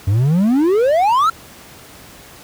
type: exponential sweep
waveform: triangle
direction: up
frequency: 92.5 to 1381 Hz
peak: -9 dBFS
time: 0.07-1.3 s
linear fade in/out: 5 ms
effects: pink hiss -40 dBFS RMS until 2.43 s + high-pass 60 Hz 12 dB/octave